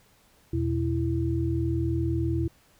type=tone cluster; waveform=sine; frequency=81.5 / 121.4 / 331.5 Hz; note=E2 / B2 / E4; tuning=-19 / -29 / +10 cents; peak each=-28 dBFS; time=0.53-2.48 s; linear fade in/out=5 ms; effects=pink hiss -61 dBFS RMS until 2.79 s